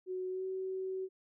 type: tone with pitch glide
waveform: sine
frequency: 370 to 377.6 Hz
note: F#4 to F#4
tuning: 0 to +35 cents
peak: -35 dBFS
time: 0.06-1.09 s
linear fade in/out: 50 ms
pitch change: +35 cents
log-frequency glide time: 0.29-0.45 s
effects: none